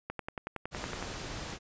click train, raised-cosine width 0.5 ms, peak -21 dBFS, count 11, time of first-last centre 0.1-1.026 s, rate 10.8 Hz
pink noise, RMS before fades -40 dBFS, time 0.71-1.59 s, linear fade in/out 50 ms
effects resampled to 16000 Hz

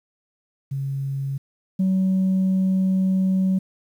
sine tone pair in turn, 137.1 / 188.71 Hz, C#3 / F#3, -19 / +34 cents, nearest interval tritone, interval 553 cents, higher second, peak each -23 / -15 dBFS, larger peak second, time 0.71-1.38 / 1.79-3.59 s, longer second, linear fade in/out 10 ms, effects tanh soft clip ceiling -15 dBFS + 9-bit

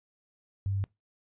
sine tone, 98.2 Hz, G2, 4 cents sharp, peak -27 dBFS, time 0.66-0.84 s, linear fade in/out 0 ms, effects noise-tail reverb RT60 0.2 s tail -23 dB re dry + resampled to 8000 Hz

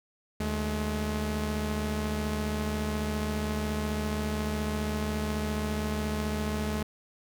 sawtooth tone pair together, 75.76 / 212.8 Hz, D#2 / G#3, -46 / +42 cents, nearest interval octave + tritone, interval 1788 cents, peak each -28 / -27 dBFS, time 0.4-6.83 s, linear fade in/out 5 ms, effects none

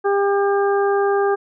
harmonic tone, 400 Hz, G4, 35 cents sharp, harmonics 1 / 2 / 3 / 4, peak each -16 / -22 / -26 / -28 dBFS, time 0.04-1.36 s, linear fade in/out 20 ms, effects none

